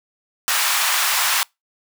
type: high-pass noise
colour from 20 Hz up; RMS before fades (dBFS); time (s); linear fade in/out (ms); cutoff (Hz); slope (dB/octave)
pink; -19; 0.48-1.43; 0; 940; 24
effects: noise-tail reverb RT60 0.2 s tail -26 dB re dry